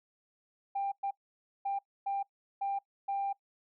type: tone bursts at uneven times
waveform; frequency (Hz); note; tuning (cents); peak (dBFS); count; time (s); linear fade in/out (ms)
sine; 793; G5; +20; -29; 6; 0.75-0.92 / 1.03-1.11 / 1.65-1.79 / 2.06-2.23 / 2.61-2.79 / 3.08-3.33; 10
effects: noise-tail reverb RT60 0.1 s tail -22 dB re dry + tanh soft clip ceiling -27 dBFS